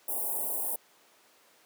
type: band-stop noise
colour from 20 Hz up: white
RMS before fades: -32 dBFS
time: 0.08-0.76 s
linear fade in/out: 5 ms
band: 910 to 9000 Hz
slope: 48 dB/octave
effects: pink hiss -61 dBFS RMS until 1.65 s + high-pass 400 Hz 12 dB/octave